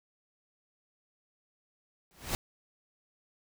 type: noise with exponential growth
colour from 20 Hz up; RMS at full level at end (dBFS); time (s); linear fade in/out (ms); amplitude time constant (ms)
pink; -29; 2.11-2.35; 0; 52
effects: none